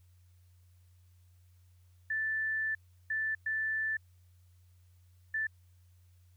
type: tone bursts at uneven times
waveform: sine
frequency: 1760 Hz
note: A6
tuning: in tune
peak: -30 dBFS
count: 4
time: 2.1-2.75 / 3.1-3.35 / 3.46-3.97 / 5.34-5.47 s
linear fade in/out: 5 ms
effects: added 89 Hz sine -59 dBFS peak until 6.36 s + white hiss -75 dBFS RMS until 6.36 s